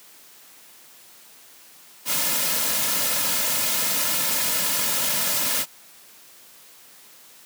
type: noise with comb filter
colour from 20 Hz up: white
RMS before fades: -23 dBFS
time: 2.05-5.66 s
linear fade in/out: 50 ms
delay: 2.6 ms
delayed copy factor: -0.65
effects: white hiss -49 dBFS RMS until 7.45 s + high-pass 150 Hz 12 dB/octave